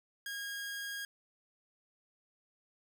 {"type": "tone", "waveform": "sawtooth", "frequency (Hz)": 1632, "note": "G#6", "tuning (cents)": -31, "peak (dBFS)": -35, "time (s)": [0.26, 1.05], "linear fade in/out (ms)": 2, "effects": []}